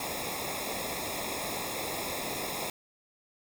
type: noise with comb filter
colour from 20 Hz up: pink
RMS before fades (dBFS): -35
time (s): 0-2.7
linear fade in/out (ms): 2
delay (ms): 0.66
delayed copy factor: -0.9
effects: none